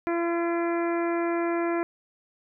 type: harmonic tone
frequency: 340 Hz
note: F4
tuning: 46 cents flat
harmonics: 1 / 2 / 3 / 4 / 5 / 6 / 7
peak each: -25 / -31 / -35 / -37 / -39 / -41 / -42 dBFS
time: 0.07-1.83 s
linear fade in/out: 0 ms
effects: none